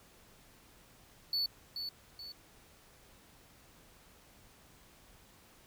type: tone with echo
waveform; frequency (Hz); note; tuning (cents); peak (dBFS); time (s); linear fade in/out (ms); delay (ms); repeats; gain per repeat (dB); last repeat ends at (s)
triangle; 4457; C#8; +9; -29; 1.33-1.46; 2; 430; 2; -7; 2.32
effects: pink hiss -61 dBFS RMS until 5.66 s